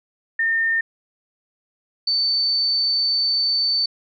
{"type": "tone pair in turn", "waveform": "sine", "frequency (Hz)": [1817, 4534], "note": ["A#6", "C#8"], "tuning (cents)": [-45, 38], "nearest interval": "octave + major third", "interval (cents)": 1583, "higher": "second", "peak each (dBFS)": -17, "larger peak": "neither", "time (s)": [[0.39, 0.81], [2.07, 3.86]], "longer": "second", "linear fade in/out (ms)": 5, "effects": []}